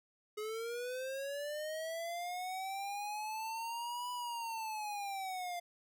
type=linear two-way sweep; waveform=square; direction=up then down; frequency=420 to 987.8 to 693 Hz; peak=-39 dBFS; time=0.37-5.6 s; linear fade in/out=10 ms; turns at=4.11 s; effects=none